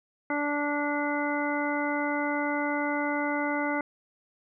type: harmonic tone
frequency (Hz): 291.4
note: D4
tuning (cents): -13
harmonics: 1 / 2 / 3 / 4 / 5 / 7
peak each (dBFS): -30 / -33 / -33 / -38 / -34 / -34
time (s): 0.3-3.81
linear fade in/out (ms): 2
effects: none